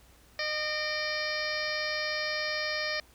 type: harmonic tone with a mistuned harmonic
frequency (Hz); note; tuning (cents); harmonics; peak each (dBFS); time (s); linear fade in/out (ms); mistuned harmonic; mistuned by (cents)
611; D#5; -32; 1 / 2 / 3 / 4 / 5 / 6 / 7 / 8 / 9; -36 / -41 / -34 / -37 / -45 / -45 / -40 / -38 / -41; 0.39-3; 2; 4; -68
effects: added 60 Hz sine -60 dBFS peak until 3.14 s + pink hiss -60 dBFS RMS until 3.14 s